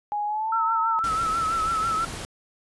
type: tone with pitch glide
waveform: sine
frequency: 831 to 906.2 Hz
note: G#5 to A#5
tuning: +1 to -49 cents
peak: -24 dBFS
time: 0.12-0.99 s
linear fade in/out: 0 ms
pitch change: +150 cents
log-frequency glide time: 0.26-0.56 s
type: tone with vibrato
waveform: sine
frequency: 1318.5 Hz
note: E6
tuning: in tune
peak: -22 dBFS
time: 0.52-2.05 s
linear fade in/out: 5 ms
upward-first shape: triangle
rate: 6.1 Hz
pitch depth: 62 cents each way
type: noise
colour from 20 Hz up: pink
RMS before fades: -35 dBFS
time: 1.04-2.25 s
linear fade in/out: 0 ms
effects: resampled to 24000 Hz